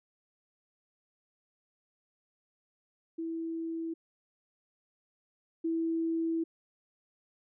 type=tone pair in turn; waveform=sine; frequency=328.3 / 328.3 Hz; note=E4 / E4; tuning=-7 / -7 cents; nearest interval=unison; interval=0 cents; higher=neither; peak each=-33 / -28 dBFS; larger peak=second; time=3.18-3.94 / 5.64-6.44 s; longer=second; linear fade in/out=10 ms; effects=none